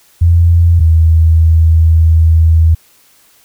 sine tone pair in turn, 84.9 / 81.07 Hz, F2 / E2, -48 / -28 cents, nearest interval minor second, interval 80 cents, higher first, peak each -4 dBFS, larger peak neither, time 0.21-0.8 / 0.8-2.75 s, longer second, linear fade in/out 10 ms, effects white hiss -48 dBFS RMS until 3.44 s

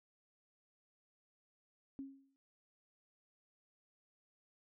sine tone with exponential decay, 272.2 Hz, C#4, 31 cents flat, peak -40 dBFS, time 1.99-2.36 s, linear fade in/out 0 ms, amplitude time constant 79 ms, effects none

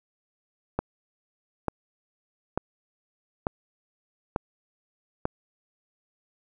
click train, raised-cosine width 1 ms, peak -11 dBFS, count 6, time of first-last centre 0.79-5.254 s, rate 1.12 Hz, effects none

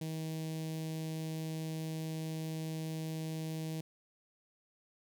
sawtooth tone with notch filter, 159.1 Hz, D#3, 39 cents sharp, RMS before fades -39 dBFS, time 0.01-3.81 s, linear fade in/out 5 ms, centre 1300 Hz, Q 0.55, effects none

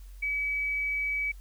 sine tone, 2283 Hz, D7, 50 cents flat, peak -27 dBFS, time 0.22-1.32 s, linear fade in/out 10 ms, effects added 46 Hz sine -43 dBFS peak until 1.4 s + white hiss -62 dBFS RMS until 1.4 s

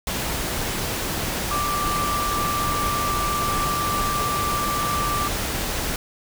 sine tone in noise, 1174.7 Hz, D6, in tune, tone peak -23 dBFS, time 1.51-5.28 s, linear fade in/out 2 ms, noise pink, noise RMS -26 dBFS, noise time 0.07-5.96 s, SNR 0 dB, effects none

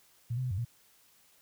sine tone with pitch steps, 117.9 / 128.3 / 126.2 / 93.4 / 118.4 Hz, A#2 / C3 / B2 / F#2 / A#2, +20 / -34 / +38 / +17 / +27 cents, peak -30 dBFS, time 0.3-0.65 s, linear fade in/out 10 ms, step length 70 ms, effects white hiss -64 dBFS RMS until 1.41 s

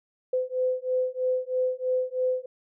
sine beating tone pair, 508 / 511.1 Hz, B4 / C5, +49 / -41 cents, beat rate 3.1 Hz, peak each -27 dBFS, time 0.33-2.46 s, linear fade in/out 5 ms, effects none

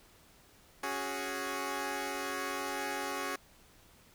10% pulse chord, C# suspended fourth, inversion none, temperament equal, 277.2 / 370 / 415.3 Hz, C#4 / F#4 / G#4, 0 / 0 / 0 cents, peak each -31 dBFS, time 0.83-3.36 s, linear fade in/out 5 ms, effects pink hiss -61 dBFS RMS until 4.14 s

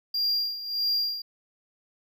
triangle tone with tremolo, 4781 Hz, D8, 30 cents sharp, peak -21 dBFS, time 0.14-1.22 s, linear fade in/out 5 ms, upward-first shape sine, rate 1.6 Hz, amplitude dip 75%, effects none

